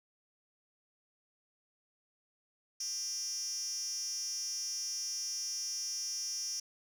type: tone with high-pass filter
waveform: 10% pulse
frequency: 400 Hz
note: G4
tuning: 35 cents sharp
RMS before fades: -38 dBFS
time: 2.8-6.6 s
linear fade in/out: 5 ms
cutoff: 5600 Hz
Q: 9.1
effects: none